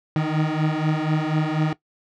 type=beating tone pair; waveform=30% pulse; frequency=153.2 / 157.3 Hz; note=D#3 / D#3; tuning=-27 / +19 cents; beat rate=4.1 Hz; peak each=-20 dBFS; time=0.16-1.73 s; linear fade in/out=2 ms; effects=noise-tail reverb RT60 0.1 s tail -17 dB re dry + low-pass 3000 Hz 12 dB/octave